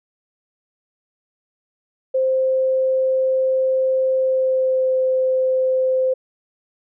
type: tone with pitch glide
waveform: sine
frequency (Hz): 523 to 518.5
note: C5 to C5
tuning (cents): -1 to -16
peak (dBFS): -15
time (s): 2.14-6.14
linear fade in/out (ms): 10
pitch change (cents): -15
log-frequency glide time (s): 4.16-4.95
effects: none